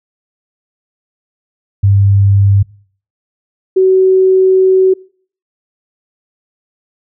sine tone pair in turn, 99.4 / 376.8 Hz, G2 / F#4, +25 / +32 cents, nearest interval octave + major seventh, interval 2307 cents, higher second, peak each -5 dBFS, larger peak neither, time 1.83-2.63 / 3.76-4.94 s, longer second, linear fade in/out 10 ms, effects noise-tail reverb RT60 0.5 s tail -24 dB re dry

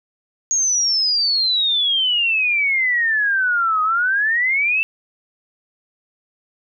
sine exponential two-way sweep, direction down then up, 6645 to 1244.5 to 2684 Hz, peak -15 dBFS, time 0.51-4.83 s, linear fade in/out 0 ms, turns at 3.82 s, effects none

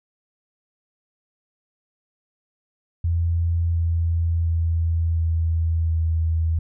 sine tone with pitch steps, 84.4 / 83.62 / 82.85 / 82.09 / 81.34 Hz, E2 / E2 / E2 / E2 / E2, +41 / +25 / +9 / -7 / -23 cents, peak -18 dBFS, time 3.04-6.59 s, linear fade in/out 5 ms, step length 710 ms, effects none

